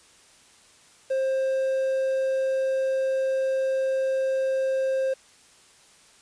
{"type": "tone with quantisation", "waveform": "triangle", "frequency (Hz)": 530, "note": "C5", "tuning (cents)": 22, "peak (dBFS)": -20, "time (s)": [1.1, 5.14], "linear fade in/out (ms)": 10, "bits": 8, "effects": ["white hiss -55 dBFS RMS until 6.21 s", "resampled to 22050 Hz"]}